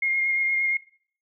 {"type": "tone with vibrato", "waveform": "sine", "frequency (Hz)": 2135, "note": "C7", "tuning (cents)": 34, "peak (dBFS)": -21, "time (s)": [0.02, 0.77], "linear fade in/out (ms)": 5, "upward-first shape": "sine", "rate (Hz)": 8.6, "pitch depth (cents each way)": 16, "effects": ["noise-tail reverb RT60 0.5 s tail -19 dB re dry"]}